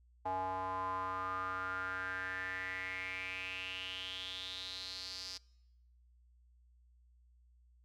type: tone with band-pass filter sweep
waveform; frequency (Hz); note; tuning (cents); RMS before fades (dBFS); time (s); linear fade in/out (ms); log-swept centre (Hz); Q
square; 93.4; F#2; +17; -41; 0.25-5.38; 10; 820 to 5000; 6.6
effects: noise-tail reverb RT60 1.0 s tail -25 dB re dry + added 60 Hz sine -63 dBFS peak until 7.84 s